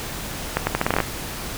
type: accelerating click train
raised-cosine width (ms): 0.5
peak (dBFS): -3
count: 10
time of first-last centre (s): 0.57-1.003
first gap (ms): 100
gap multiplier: 0.8
effects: pink hiss -31 dBFS RMS until 1.57 s